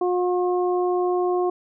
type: harmonic tone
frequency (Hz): 359.3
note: F4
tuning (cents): +49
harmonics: 1 / 2 / 3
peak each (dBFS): -20 / -26 / -31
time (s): 0.01-1.5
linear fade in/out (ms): 5
effects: none